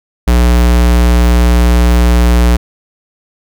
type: tone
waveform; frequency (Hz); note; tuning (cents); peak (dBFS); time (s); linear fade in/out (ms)
square; 59.9; A#1; +48; -6; 0.27-2.57; 10
effects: none